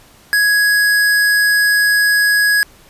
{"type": "tone", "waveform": "square", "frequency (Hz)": 1667, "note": "G#6", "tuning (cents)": 6, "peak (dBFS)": -11, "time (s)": [0.33, 2.63], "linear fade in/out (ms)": 0, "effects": ["pink hiss -46 dBFS RMS until 2.89 s", "resampled to 32000 Hz"]}